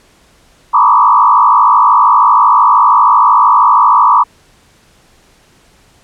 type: tone with frequency modulation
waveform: sine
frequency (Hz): 1064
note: C6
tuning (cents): +29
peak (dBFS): -4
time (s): 0.73-4.24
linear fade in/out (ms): 20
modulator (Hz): 52.9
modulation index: 2.8
effects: pink hiss -48 dBFS RMS until 6.03 s + low-pass 10000 Hz 12 dB/octave